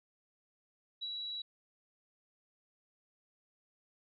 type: tone with ADSR envelope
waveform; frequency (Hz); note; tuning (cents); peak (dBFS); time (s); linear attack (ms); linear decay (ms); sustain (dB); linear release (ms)
sine; 3907; B7; -19; -36; 1.01-1.42; 20; 38; -2; 5
effects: none